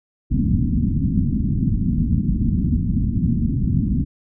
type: low-pass noise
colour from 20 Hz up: white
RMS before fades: -19 dBFS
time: 0.3-4.05 s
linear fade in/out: 20 ms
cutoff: 250 Hz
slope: 48 dB/octave
effects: none